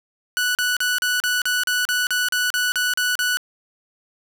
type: tone bursts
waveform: sawtooth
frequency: 1480 Hz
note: F#6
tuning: in tune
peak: -15 dBFS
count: 14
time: 0.37-3.371 s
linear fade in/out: 0 ms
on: 180 ms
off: 37 ms
effects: none

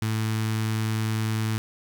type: tone with notch filter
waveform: sawtooth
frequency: 110 Hz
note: A2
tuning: in tune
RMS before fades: -26 dBFS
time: 0.02-1.58 s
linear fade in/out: 0 ms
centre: 580 Hz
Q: 0.79
effects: 8-bit

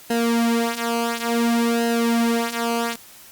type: tone with flanger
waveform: sawtooth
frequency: 233.1 Hz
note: A#3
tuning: in tune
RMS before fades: -21 dBFS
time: 0.1-2.96 s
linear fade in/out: 5 ms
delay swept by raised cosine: 0.86 to 4.86 ms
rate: 0.57 Hz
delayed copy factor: -0.75
effects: white hiss -45 dBFS RMS until 3.31 s + Opus 48 kbps

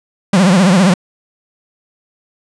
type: tone with vibrato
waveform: 45% pulse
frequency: 186.2 Hz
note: F#3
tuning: 11 cents sharp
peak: -7 dBFS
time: 0.33-0.94 s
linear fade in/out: 5 ms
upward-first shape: triangle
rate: 15 Hz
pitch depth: 190 cents each way
effects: resampled to 22050 Hz

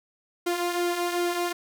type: tone with flanger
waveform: sawtooth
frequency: 350 Hz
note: F4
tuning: 4 cents sharp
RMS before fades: -27 dBFS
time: 0.46-1.53 s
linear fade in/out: 10 ms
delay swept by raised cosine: 1.7 to 3.5 ms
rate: 2.6 Hz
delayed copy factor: -0.5
effects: none

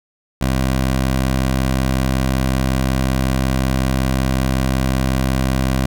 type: tone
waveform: 15% pulse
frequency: 65.41 Hz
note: C2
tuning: in tune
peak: -9 dBFS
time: 0.41-5.86 s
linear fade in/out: 5 ms
effects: none

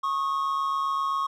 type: tone pair together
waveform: triangle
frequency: 1096.9 / 1244.5 Hz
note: C#6 / D#6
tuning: -19 / 0 cents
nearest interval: major second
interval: 219 cents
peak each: -23 / -30 dBFS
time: 0.03-1.27 s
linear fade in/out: 10 ms
effects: none

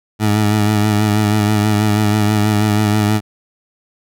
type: tone with vibrato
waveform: 20% pulse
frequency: 105.6 Hz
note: G#2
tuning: 29 cents sharp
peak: -7 dBFS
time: 0.19-3.21 s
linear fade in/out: 50 ms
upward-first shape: sine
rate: 6.2 Hz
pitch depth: 37 cents each way
effects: none

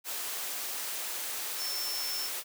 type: tone in noise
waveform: sine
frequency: 5360 Hz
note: E8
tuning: 28 cents sharp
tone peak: -34 dBFS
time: 1.57-2.3 s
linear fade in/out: 50 ms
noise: white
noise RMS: -36 dBFS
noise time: 0.04-2.44 s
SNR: -1 dB
effects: high-pass 400 Hz 12 dB/octave

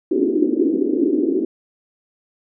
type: band-pass noise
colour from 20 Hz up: white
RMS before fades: -18 dBFS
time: 0.11-1.45 s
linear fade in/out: 5 ms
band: 270 to 370 Hz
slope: 48 dB/octave
effects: none

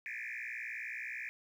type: tone with frequency modulation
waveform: sine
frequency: 2080 Hz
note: C7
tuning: 11 cents flat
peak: -38 dBFS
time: 0.06-1.29 s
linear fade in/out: 0 ms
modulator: 59.6 Hz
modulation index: 6.4
effects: tanh soft clip ceiling -34 dBFS + 11-bit

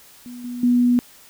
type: tone with level steps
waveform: sine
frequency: 244.3 Hz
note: B3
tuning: 19 cents flat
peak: -33 / -27 / -13 dBFS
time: 0.26-0.99 s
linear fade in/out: 0 ms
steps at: 0.44 / 0.63 s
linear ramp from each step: 5 ms
effects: white hiss -48 dBFS RMS until 1.29 s

